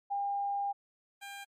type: tone pair in turn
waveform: sine / 15% pulse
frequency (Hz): 803 / 799.3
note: G5 / G5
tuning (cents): +41 / +33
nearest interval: unison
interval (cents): 8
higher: first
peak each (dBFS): -30 / -36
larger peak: first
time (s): 0.1-0.73 / 1.21-1.45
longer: first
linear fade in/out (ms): 20
effects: MP3 64 kbps